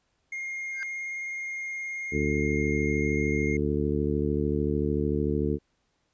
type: tone with vibrato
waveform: triangle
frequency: 2131 Hz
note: C7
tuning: 31 cents sharp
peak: -30 dBFS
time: 0.32-3.57 s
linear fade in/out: 5 ms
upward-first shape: sine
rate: 19 Hz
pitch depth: 12 cents each way
type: tone with exponential growth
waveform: triangle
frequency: 1589 Hz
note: G6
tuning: 23 cents sharp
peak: -28 dBFS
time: 0.71-0.83 s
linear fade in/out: 0 ms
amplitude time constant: 26 ms
type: harmonic tone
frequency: 73.42 Hz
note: D2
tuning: in tune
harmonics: 1 / 2 / 3 / 4 / 5 / 6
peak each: -31 / -31 / -31 / -31 / -31 / -31 dBFS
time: 2.11-5.59 s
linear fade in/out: 50 ms
effects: pink hiss -73 dBFS RMS until 6.13 s + resampled to 16000 Hz